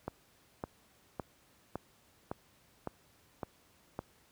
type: click train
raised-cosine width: 1 ms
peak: -22 dBFS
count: 8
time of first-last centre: 0.08-3.991 s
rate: 1.79 Hz
effects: pink hiss -66 dBFS RMS until 4.31 s + high-pass 60 Hz 12 dB/octave